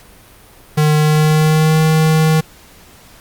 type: tone with pitch glide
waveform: square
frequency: 152.2 to 157.66 Hz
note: D#3 to D#3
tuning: -38 to +23 cents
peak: -10 dBFS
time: 0.77-2.41 s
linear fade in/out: 10 ms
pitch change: +61 cents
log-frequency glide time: 0.96-1.8 s
effects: pink hiss -43 dBFS RMS until 3.2 s + Opus 48 kbps